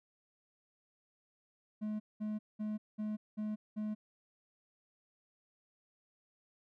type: tone bursts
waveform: triangle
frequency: 213.1 Hz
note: G#3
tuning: 45 cents sharp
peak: -33 dBFS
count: 6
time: 1.81-3.95 s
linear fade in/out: 20 ms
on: 190 ms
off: 200 ms
effects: none